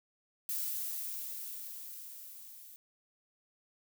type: noise with level ramp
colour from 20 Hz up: violet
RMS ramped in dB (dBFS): -35 to -53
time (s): 0.49-2.76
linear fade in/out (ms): 0
effects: none